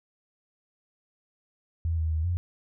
sine tone with pitch steps, 82.5 / 79.9 / 79 / 88 Hz, E2 / D#2 / D#2 / F2, +2 / +47 / +27 / +14 cents, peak -24 dBFS, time 1.85-2.37 s, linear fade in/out 0 ms, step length 130 ms, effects none

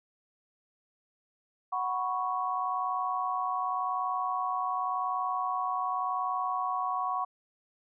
sine chord, F# suspended fourth, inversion none, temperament equal, 740 / 987.8 / 1108.7 Hz, F#5 / B5 / C#6, 0 / 0 / 0 cents, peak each -33 / -35 / -31 dBFS, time 1.72-7.25 s, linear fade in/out 10 ms, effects none

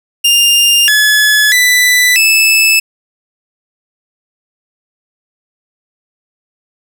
sawtooth tone with pitch steps, 2804 / 1708 / 1986 / 2619 Hz, F7 / G#6 / B6 / E7, +6 / +48 / +9 / -12 cents, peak -3 dBFS, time 0.24-2.8 s, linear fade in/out 10 ms, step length 640 ms, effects none

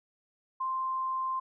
sine tone, 1046.5 Hz, C6, in tune, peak -29 dBFS, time 0.6-1.4 s, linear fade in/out 10 ms, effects none

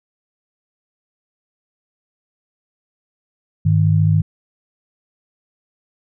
sine tone pair together, 101.3 / 155.69 Hz, G#2 / D#3, -43 / +1 cents, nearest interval perfect fifth, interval 744 cents, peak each -14 dBFS, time 3.65-4.22 s, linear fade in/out 10 ms, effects none

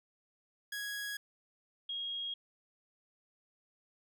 sawtooth / sine tone pair in turn, 1661.2 / 3273 Hz, G#6 / G#7, 0 / -26 cents, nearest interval octave, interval 1174 cents, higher second, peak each -34 / -36 dBFS, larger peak first, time 0.72-1.17 / 1.89-2.34 s, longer neither, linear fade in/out 5 ms, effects none

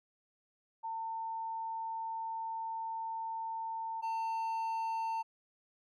sine / triangle tone pair in turn, 900 / 900 Hz, A5 / A5, +39 / +39 cents, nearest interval unison, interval 0 cents, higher neither, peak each -36 / -31 dBFS, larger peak second, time 0.83-4.02 / 4.02-5.23 s, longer first, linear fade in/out 20 ms, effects none

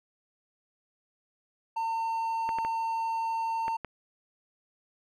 triangle tone, 906 Hz, A#5, 50 cents flat, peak -26 dBFS, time 1.76-3.77 s, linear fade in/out 10 ms
clicks, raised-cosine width 0.5 ms, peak -21 dBFS, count 5, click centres 2.491 / 2.586 / 2.649 / 3.681 / 3.847 s
effects none

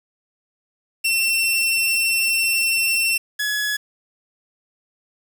sawtooth tone pair in turn, 2703 / 1691.5 Hz, E7 / G#6, +43 / +31 cents, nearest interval minor sixth, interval 812 cents, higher first, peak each -14 / -17 dBFS, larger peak first, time 1.04-3.18 / 3.39-3.77 s, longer first, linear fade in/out 10 ms, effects 7-bit

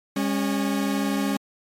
40% pulse tone pair together, 202.3 / 275.5 Hz, G#3 / C#4, -45 / -11 cents, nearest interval perfect fourth, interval 534 cents, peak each -24 dBFS, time 0.16-1.37 s, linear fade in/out 5 ms, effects MP3 64 kbps

